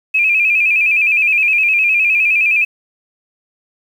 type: tone with vibrato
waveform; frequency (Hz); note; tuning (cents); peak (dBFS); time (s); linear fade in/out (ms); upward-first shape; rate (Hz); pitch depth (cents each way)
sine; 2483; D#7; -4; -10; 0.14-2.65; 10; square; 9.7; 61
effects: 7-bit